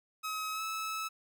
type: tone with pitch glide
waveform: sawtooth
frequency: 1276 to 1301.3 Hz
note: D#6 to E6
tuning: +43 to -23 cents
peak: -31 dBFS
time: 0.23-1.09 s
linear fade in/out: 20 ms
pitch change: +34 cents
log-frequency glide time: 0.52-0.62 s
effects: none